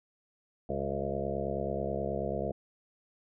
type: harmonic tone with a mistuned harmonic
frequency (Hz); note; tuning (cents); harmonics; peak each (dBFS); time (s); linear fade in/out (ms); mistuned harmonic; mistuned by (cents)
69.3; C#2; 0; 1 / 2 / 3 / 5 / 6 / 7 / 8 / 9 / 10; -41 / -40 / -39 / -41 / -39 / -38 / -40 / -38 / -40; 0.69-2.52; 5; 10; -22
effects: none